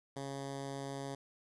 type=tone with notch filter; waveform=10% pulse; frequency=137.9 Hz; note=C#3; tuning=9 cents flat; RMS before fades=-42 dBFS; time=0.16-1.15 s; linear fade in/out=5 ms; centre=2400 Hz; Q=1.7; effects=resampled to 24000 Hz + 11-bit

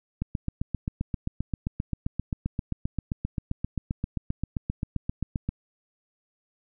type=click train; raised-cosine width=5 ms; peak=-15 dBFS; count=41; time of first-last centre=0.22-5.49 s; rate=7.59 Hz; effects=none

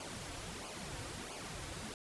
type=noise with flanger; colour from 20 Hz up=pink; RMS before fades=-45 dBFS; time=0-1.94 s; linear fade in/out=2 ms; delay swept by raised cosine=0.52 to 4.92 ms; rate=1.5 Hz; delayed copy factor=-0.7; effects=resampled to 24000 Hz

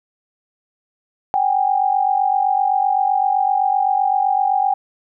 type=tone pair together; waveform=sine; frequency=764.2 / 812 Hz; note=G5 / G#5; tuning=-44 / -39 cents; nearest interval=minor second; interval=105 cents; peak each=-17 dBFS; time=1.34-4.74 s; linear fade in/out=0 ms; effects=none

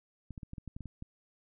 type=clicks; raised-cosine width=5 ms; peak=-30 dBFS; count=10; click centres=0.307 / 0.378 / 0.432 / 0.534 / 0.582 / 0.677 / 0.765 / 0.807 / 0.857 / 1.024 s; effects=none

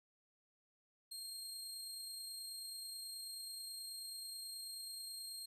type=tone with amplitude modulation; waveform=25% pulse; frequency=4215 Hz; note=C8; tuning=12 cents sharp; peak=-40 dBFS; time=1.11-5.46 s; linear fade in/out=10 ms; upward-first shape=sine; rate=29.3 Hz; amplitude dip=25%; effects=13-bit

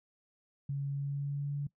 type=tone with pitch glide; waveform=sine; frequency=140 to 143.19 Hz; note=C#3 to D3; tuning=+18 to -43 cents; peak=-32 dBFS; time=0.69-1.67 s; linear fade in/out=5 ms; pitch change=+39 cents; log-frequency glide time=0.9-1.55 s; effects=noise-tail reverb RT60 0.1 s tail -20 dB re dry

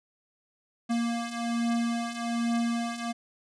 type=beating tone pair; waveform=square; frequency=233.1 / 234.3 Hz; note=A#3 / A#3; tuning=0 / +9 cents; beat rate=1.2 Hz; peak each=-33 / -29 dBFS; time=0.89-3.13 s; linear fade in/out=20 ms; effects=resampled to 22050 Hz

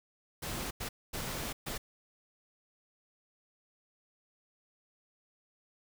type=noise bursts at uneven times; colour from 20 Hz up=pink; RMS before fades=-38 dBFS; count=4; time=0.42-0.71 / 0.8-0.89 / 1.13-1.53 / 1.66-1.78 s; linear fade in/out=10 ms; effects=none

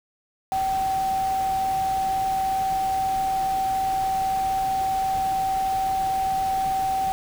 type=tone in noise; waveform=sine; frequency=768 Hz; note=G5; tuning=36 cents flat; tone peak=-21 dBFS; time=0.52-7.12 s; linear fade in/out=0 ms; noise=pink; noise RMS=-37 dBFS; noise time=0.52-7.12 s; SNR=+13 dB; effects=none

